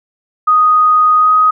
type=tone with pitch glide; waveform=sine; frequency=1244.5 to 1255.3 Hz; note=D#6 to D#6; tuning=0 to +15 cents; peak=-6 dBFS; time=0.47-1.51 s; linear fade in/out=10 ms; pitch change=+15 cents; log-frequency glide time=1.18-1.31 s; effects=none